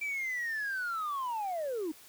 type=linear sweep; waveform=sine; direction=down; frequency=2349 to 292.7 Hz; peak=-30 dBFS; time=0.01-1.92 s; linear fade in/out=10 ms; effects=tanh soft clip ceiling -30 dBFS + white hiss -55 dBFS RMS until 2.08 s